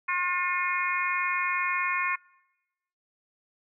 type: harmonic tone with a mistuned harmonic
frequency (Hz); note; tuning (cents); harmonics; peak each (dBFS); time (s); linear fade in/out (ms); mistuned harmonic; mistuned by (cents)
358.1; F4; +43; 3 / 4 / 5 / 6 / 7; -29 / -34 / -32 / -31 / -32; 0.08-2.16; 10; 7; -31
effects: noise-tail reverb RT60 1.0 s tail -25 dB re dry